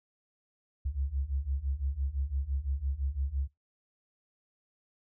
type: beating tone pair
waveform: sine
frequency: 65.41 / 71.31 Hz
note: C2 / C#2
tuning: 0 / +50 cents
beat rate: 5.9 Hz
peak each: -34 / -32 dBFS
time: 0.85-3.48 s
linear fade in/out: 10 ms
effects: noise-tail reverb RT60 0.2 s tail -21 dB re dry